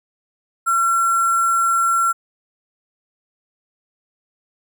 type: tone with sample-and-hold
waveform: sine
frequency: 1361 Hz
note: F6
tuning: 45 cents flat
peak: -14 dBFS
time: 0.66-2.13 s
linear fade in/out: 20 ms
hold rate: 8820 Hz
effects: none